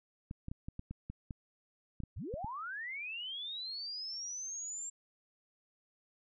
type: clicks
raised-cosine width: 5 ms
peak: -29 dBFS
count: 12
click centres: 0.311 / 0.484 / 0.515 / 0.685 / 0.794 / 0.91 / 1.1 / 1.308 / 2.003 / 2.036 / 2.34 / 2.445 s
type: linear sweep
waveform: sine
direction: up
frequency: 46.25 to 7459 Hz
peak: -39 dBFS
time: 2.16-4.9 s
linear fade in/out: 10 ms
effects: none